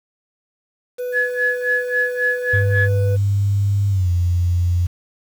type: tone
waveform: triangle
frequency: 495.7 Hz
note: B4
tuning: 6 cents sharp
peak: -20 dBFS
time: 0.98-3.17 s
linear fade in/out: 20 ms
type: tone with tremolo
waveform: sine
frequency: 1700 Hz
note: G#6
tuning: 40 cents sharp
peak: -14 dBFS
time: 1.12-2.89 s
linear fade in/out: 50 ms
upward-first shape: sine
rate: 3.7 Hz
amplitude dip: 95%
type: tone with pitch glide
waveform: sine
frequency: 100.3 to 87.82 Hz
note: G2 to F2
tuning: +40 to +10 cents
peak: -14 dBFS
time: 2.53-4.87 s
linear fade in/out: 10 ms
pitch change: -230 cents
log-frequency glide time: 3.89-4.1 s
effects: tanh soft clip ceiling -5 dBFS + 7-bit